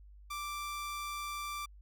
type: tone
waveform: sawtooth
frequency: 1174.7 Hz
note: D6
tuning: in tune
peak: -34 dBFS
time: 0.3-1.66 s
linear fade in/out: 10 ms
effects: added 50 Hz sine -52 dBFS peak until 1.81 s